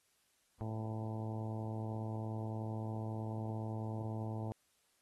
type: harmonic tone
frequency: 110 Hz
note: A2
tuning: in tune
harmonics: 1 / 2 / 3 / 4 / 5 / 6 / 7 / 8 / 9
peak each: -39 / -45 / -48 / -52 / -53 / -52 / -53 / -53 / -60 dBFS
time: 0.61-4.52 s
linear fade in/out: 0 ms
effects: white hiss -75 dBFS RMS until 5.01 s + AAC 32 kbps